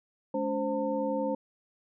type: tone cluster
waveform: sine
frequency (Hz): 213.3 / 284.1 / 524 / 902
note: G#3 / C#4 / C5 / A5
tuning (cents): +46 / +43 / +2 / +43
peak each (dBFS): -35 / -33 / -30 / -36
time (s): 0.34-1.35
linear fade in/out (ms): 5
effects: none